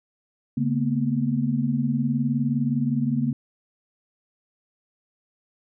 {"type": "tone cluster", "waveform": "sine", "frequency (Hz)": [140.6, 226.2, 245.7], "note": ["C#3", "A3", "B3"], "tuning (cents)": [25, 48, -9], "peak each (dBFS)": -25, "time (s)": [0.57, 3.33], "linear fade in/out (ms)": 5, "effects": []}